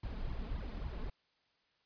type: noise with flanger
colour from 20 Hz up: brown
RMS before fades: -40 dBFS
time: 0.03-1.1 s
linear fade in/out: 5 ms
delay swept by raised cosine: 0.94 to 4.74 ms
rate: 3.6 Hz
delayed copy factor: +0.75
effects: white hiss -75 dBFS RMS until 1.85 s + resampled to 11025 Hz